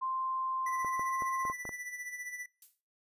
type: tone with pitch glide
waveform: sine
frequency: 1046.5 to 1056.2 Hz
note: C6 to C6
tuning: 0 to +16 cents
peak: -31 dBFS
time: 0.01-1.53 s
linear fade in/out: 20 ms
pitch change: +16 cents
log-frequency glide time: 0.85-1.15 s
type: tone with tremolo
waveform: square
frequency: 1975.5 Hz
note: B6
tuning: in tune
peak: -38 dBFS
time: 0.66-2.46 s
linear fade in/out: 5 ms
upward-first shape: sine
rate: 15 Hz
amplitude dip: 60%
type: clicks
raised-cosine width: 1 ms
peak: -28 dBFS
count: 7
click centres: 0.847 / 0.995 / 1.222 / 1.452 / 1.499 / 1.653 / 1.692 s
type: noise with exponential decay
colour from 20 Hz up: violet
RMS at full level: -47 dBFS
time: 2.62-2.81 s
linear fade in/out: 2 ms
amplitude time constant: 41 ms
effects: noise-tail reverb RT60 0.5 s tail -26 dB re dry + resampled to 32000 Hz